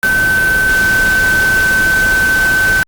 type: tone in noise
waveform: sine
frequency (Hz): 1531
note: G6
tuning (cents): -41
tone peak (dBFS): -9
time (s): 0.03-2.83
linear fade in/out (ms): 0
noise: pink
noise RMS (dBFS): -20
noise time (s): 0.03-2.83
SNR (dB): +8
effects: Opus 48 kbps